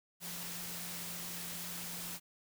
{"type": "tone in noise", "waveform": "sine", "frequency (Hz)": 174.1, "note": "F3", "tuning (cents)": -5, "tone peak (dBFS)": -50, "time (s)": [0.2, 2.2], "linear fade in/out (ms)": 50, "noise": "white", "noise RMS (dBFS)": -43, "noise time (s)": [0.2, 2.2], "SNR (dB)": -10, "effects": []}